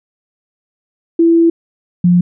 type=tone pair in turn; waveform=sine; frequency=333.5 / 176.67 Hz; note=E4 / F3; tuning=+20 / +20 cents; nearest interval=major seventh; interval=1100 cents; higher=first; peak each=-6 dBFS; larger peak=neither; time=1.19-1.5 / 2.04-2.21 s; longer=first; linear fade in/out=5 ms; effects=none